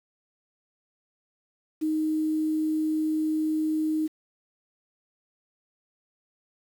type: tone with quantisation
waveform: sine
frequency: 311.8 Hz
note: D#4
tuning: 4 cents sharp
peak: -23 dBFS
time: 1.81-4.08 s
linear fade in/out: 20 ms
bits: 8
effects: none